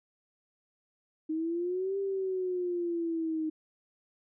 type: exponential two-way sweep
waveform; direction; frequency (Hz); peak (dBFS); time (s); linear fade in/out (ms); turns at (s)
sine; up then down; 311.1 to 396.2 to 311.1; -29; 1.29-3.5; 10; 1.98
effects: none